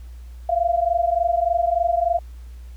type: tone pair together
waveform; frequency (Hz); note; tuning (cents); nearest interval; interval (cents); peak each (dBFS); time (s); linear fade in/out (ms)
sine; 675.1 / 698.5; E5 / F5; +41 / 0; minor second; 59; -20; 0.49-2.19; 5
effects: added 60 Hz sine -35 dBFS peak until 2.76 s + pink hiss -57 dBFS RMS until 2.76 s